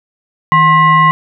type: tone with frequency modulation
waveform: sine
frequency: 1065 Hz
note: C6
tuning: 30 cents sharp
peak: -5 dBFS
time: 0.52-1.11 s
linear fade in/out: 0 ms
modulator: 905 Hz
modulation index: 0.79
effects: none